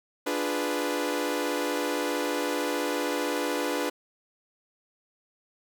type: chord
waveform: sawtooth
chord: D diminished seventh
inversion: none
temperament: equal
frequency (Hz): 293.7 / 349.2 / 415.3 / 493.9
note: D4 / F4 / Ab4 / Cb5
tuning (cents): 0 / 0 / 0 / 0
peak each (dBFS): -27 / -30 / -31 / -27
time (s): 0.26-3.9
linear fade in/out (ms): 10
effects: none